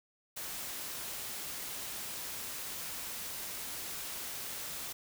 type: noise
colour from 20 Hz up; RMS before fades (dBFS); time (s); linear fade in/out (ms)
white; -41; 0.36-4.93; 10
effects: none